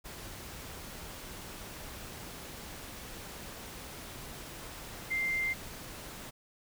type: tone in noise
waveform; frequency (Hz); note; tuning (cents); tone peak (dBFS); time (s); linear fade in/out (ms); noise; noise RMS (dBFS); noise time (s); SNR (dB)
sine; 2093; C7; 0; -29; 5.1-5.54; 20; pink; -45; 0.04-6.31; +13
effects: none